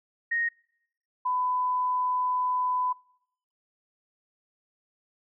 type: tone pair in turn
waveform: sine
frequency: 1864.7 / 1001.6 Hz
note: A#6 / B5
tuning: 0 / +24 cents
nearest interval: major seventh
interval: 1076 cents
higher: first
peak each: -24 dBFS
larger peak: neither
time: 0.31-0.49 / 1.25-2.93 s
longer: second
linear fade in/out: 10 ms
effects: noise-tail reverb RT60 0.8 s tail -26 dB re dry